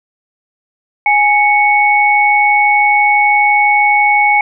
sine tone pair together, 830.4 / 2217 Hz, G#5 / C#7, 0 / 0 cents, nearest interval octave + perfect fourth, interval 1700 cents, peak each -10 dBFS, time 1.06-4.41 s, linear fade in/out 2 ms, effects none

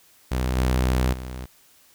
sawtooth tone with level steps, 63.3 Hz, B1, 43 cents sharp, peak -18 / -15 / -28 dBFS, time 0.31-1.46 s, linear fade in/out 10 ms, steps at 0.56 / 1.12 s, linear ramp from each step 20 ms, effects white hiss -56 dBFS RMS until 1.94 s

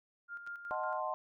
sine tone with tremolo, 1403 Hz, F6, 8 cents sharp, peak -40 dBFS, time 0.28-1.01 s, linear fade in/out 50 ms, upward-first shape square, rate 5.4 Hz, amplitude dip 55%
click, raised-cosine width 0.2 ms, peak -39 dBFS, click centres 0.474 s
sine chord, D# diminished seventh, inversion none, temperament equal, 622.3 / 740 / 880 / 1046.5 Hz, D#5 / F#5 / A5 / C6, 0 / 0 / 0 / 0 cents, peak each -39 / -40 / -41 / -38 dBFS, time 0.71-1.14 s, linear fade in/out 0 ms
effects none

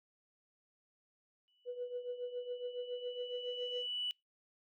sine tone with exponential growth, 2960 Hz, F#7, in tune, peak -33 dBFS, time 1.48-4.11 s, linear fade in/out 0 ms, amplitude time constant 570 ms
sine tone with tremolo, 491.8 Hz, B4, 7 cents flat, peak -35 dBFS, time 1.65-3.87 s, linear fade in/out 50 ms, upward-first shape triangle, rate 7.2 Hz, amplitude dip 80%
effects noise-tail reverb RT60 0.2 s tail -25 dB re dry + tanh soft clip ceiling -28 dBFS

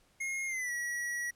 square tone with pitch glide, 2148 to 1924.7 Hz, C7 to B6, +45 to -45 cents, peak -34 dBFS, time 0.2-1.31 s, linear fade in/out 10 ms, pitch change -190 cents, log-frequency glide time 0.46-0.72 s, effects pink hiss -68 dBFS RMS until 1.35 s + low-pass 12000 Hz 12 dB/octave

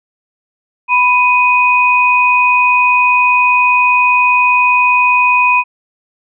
sine tone pair together, 990 / 2495 Hz, B5 / D#7, +4 / +4 cents, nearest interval octave + major third, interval 1600 cents, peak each -10 dBFS, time 0.88-5.64 s, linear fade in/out 50 ms, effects none

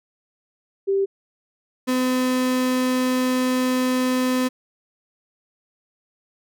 sine / 35% pulse tone pair in turn, 392 / 254.7 Hz, G4 / C4, 0 / -46 cents, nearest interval perfect fifth, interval 746 cents, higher first, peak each -17 dBFS, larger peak neither, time 0.87-1.06 / 1.87-4.49 s, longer second, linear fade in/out 20 ms, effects none

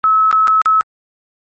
sine tone with dropouts, 1294 Hz, E6, 32 cents flat, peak -8 dBFS, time 0.04-0.81 s, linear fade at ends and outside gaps 0 ms, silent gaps 0.313-0.327 / 0.473-0.48 / 0.616-0.658 s, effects MP3 32 kbps

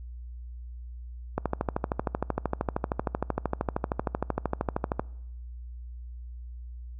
click train, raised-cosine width 1 ms, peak -12 dBFS, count 48, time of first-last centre 1.38-4.995 s, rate 13 Hz, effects noise-tail reverb RT60 0.9 s tail -25 dB re dry + added 60 Hz sine -38 dBFS peak until 6.99 s

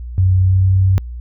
sine tone with pitch glide, 93.1 to 95 Hz, F#2 to F#2, +11 to +46 cents, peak -9 dBFS, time 0.18-0.98 s, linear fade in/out 0 ms, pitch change +35 cents, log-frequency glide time 0.37-0.75 s, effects added 60 Hz sine -25 dBFS peak until 1.2 s

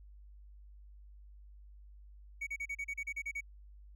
triangle tone bursts, 2247 Hz, C#7, 23 cents sharp, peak -34 dBFS, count 11, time 2.41-3.409 s, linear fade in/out 10 ms, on 59 ms, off 35 ms, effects added 50 Hz sine -52 dBFS peak until 3.95 s

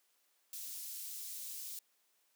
white high-pass noise, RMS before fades -45 dBFS, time 0.53-1.79 s, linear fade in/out 2 ms, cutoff 5000 Hz, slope 12 dB/octave, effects white hiss -75 dBFS RMS until 2.35 s + high-pass 300 Hz 12 dB/octave

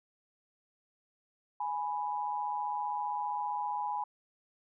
sine tone pair together, 832.6 / 987.8 Hz, G#5 / B5, +4 / 0 cents, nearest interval minor third, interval 296 cents, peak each -34 / -35 dBFS, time 1.6-4.04 s, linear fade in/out 5 ms, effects none

